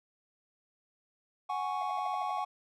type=chord; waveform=triangle; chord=F# suspended second; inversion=none; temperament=equal; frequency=740 / 830.6 / 1108.7 Hz; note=F#5 / G#5 / C#6; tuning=0 / 0 / 0 cents; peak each=-34 dBFS; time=1.49-2.45 s; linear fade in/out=10 ms
type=tone bursts; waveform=triangle; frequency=698.5 Hz; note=F5; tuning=in tune; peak=-36 dBFS; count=8; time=1.81-2.394 s; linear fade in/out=5 ms; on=24 ms; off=56 ms
effects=none